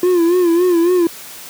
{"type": "tone with vibrato", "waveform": "triangle", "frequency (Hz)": 348.7, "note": "F4", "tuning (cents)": -3, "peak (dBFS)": -8, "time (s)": [0.03, 1.07], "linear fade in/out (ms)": 2, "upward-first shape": "sine", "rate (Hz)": 3.6, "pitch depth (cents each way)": 83, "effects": ["white hiss -34 dBFS RMS until 1.49 s", "high-pass 100 Hz 12 dB/octave"]}